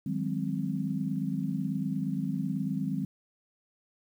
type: chord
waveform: sine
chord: Ab dominant seventh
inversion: second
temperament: equal with one note detuned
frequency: 155.56 / 185 / 203.8 / 261.6 Hz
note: Eb3 / Gb3 / Ab3 / C4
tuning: 0 / 0 / -32 / 0 cents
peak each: -34 dBFS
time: 0.06-3.05 s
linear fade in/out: 5 ms
effects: 10-bit